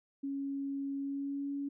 sine tone with pitch glide, 276.8 to 281.3 Hz, C#4 to C#4, -2 to +26 cents, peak -34 dBFS, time 0.23-1.69 s, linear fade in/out 10 ms, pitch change +28 cents, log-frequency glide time 0.97-1.51 s, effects none

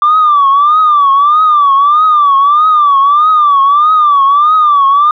sine tone with vibrato, 1174.7 Hz, D6, in tune, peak -3 dBFS, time 0.02-5.11 s, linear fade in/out 2 ms, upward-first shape triangle, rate 1.6 Hz, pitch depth 140 cents each way, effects tanh soft clip ceiling -1 dBFS

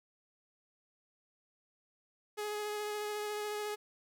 sawtooth tone with vibrato, 419.4 Hz, G#4, 17 cents sharp, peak -32 dBFS, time 2.37-3.76 s, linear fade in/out 20 ms, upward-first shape sine, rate 14 Hz, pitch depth 12 cents each way, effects 12-bit

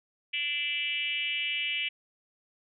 sine tone with frequency modulation, 2637 Hz, E7, in tune, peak -28 dBFS, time 0.33-1.89 s, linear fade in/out 10 ms, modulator 298 Hz, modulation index 1.6, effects none

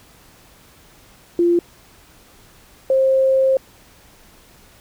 sine tone pair in turn, 345.5 / 530.6 Hz, F4 / C5, -19 / +24 cents, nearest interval perfect fifth, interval 743 cents, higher second, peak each -12 dBFS, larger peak neither, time 1.39-1.59 / 2.9-3.57 s, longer second, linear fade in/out 2 ms, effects pink hiss -49 dBFS RMS until 4.8 s

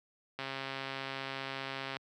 click train, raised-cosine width 0.3 ms, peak -22 dBFS, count 214, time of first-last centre 0.39-1.968 s, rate 135 Hz, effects high-pass 100 Hz 12 dB/octave

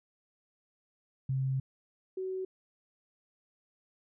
sine tone pair in turn, 132.9 / 375.9 Hz, C3 / F#4, +27 / +27 cents, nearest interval octave + tritone, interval 1800 cents, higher second, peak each -28 / -33 dBFS, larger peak first, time 1.29-1.6 / 2.17-2.45 s, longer first, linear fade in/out 5 ms, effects none

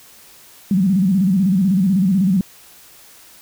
sine tone with vibrato, 189.6 Hz, F#3, 43 cents sharp, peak -12 dBFS, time 0.71-2.41 s, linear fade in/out 2 ms, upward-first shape square, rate 16 Hz, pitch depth 110 cents each way, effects white hiss -45 dBFS RMS until 3.41 s

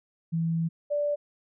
sine tone pair in turn, 164.81 / 584.6 Hz, E3 / D5, 0 / -8 cents, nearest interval octave + minor seventh, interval 2192 cents, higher second, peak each -24 dBFS, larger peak neither, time 0.32-0.69 / 0.9-1.16 s, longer first, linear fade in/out 20 ms, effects none

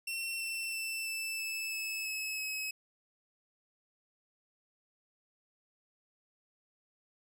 sawtooth tone with pitch steps, 2710 / 2688 / 2667 / 2645 / 2624 / 2603 / 2582 / 2561 Hz, E7 / E7 / E7 / E7 / E7 / E7 / E7 / D#7, +47 / +33 / +20 / +5 / -9 / -22 / -37 / +49 cents, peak -32 dBFS, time 0.07-2.71 s, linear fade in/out 5 ms, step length 330 ms, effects none

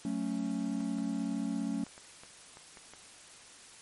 triangle chord, F# minor, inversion none, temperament just, 185 / 222 / 277.5 Hz, F#3 / A3 / C#4, 0 / +16 / +2 cents, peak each -36 / -33 / -33 dBFS, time 0.05-1.84 s, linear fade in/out 2 ms
clicks, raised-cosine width 0.5 ms, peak -35 dBFS, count 8, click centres 0.806 / 0.985 / 1.866 / 1.979 / 2.235 / 2.571 / 2.772 / 2.936 s
effects white hiss -53 dBFS RMS until 3.81 s + MP3 48 kbps

